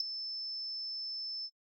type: tone with ADSR envelope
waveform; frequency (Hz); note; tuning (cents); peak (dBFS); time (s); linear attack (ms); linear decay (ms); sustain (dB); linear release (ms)
sine; 5274; E8; 0; -24; 0-1.5; 4; 9; -13; 52
effects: noise-tail reverb RT60 0.1 s tail -25 dB re dry + tanh soft clip ceiling -23 dBFS